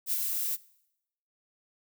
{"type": "noise with ADSR envelope", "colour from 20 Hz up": "violet", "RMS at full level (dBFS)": -27, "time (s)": [0.06, 0.57], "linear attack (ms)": 64, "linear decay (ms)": 22, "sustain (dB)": -4, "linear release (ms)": 26, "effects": ["noise-tail reverb RT60 0.8 s tail -21 dB re dry"]}